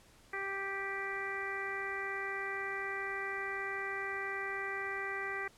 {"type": "harmonic tone", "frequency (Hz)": 392, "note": "G4", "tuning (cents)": 0, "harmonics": [1, 2, 3, 4, 5, 6], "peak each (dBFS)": [-43, -46, -44, -43, -39, -47], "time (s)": [0.33, 5.48], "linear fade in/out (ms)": 5, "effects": ["pink hiss -62 dBFS RMS until 5.57 s", "low-pass 11000 Hz 12 dB/octave"]}